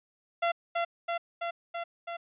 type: tone with echo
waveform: sawtooth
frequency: 683 Hz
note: F5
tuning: 39 cents flat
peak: -21 dBFS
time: 0.42-0.52 s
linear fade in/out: 10 ms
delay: 330 ms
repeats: 5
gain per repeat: -2 dB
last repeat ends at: 2.17 s
effects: resampled to 8000 Hz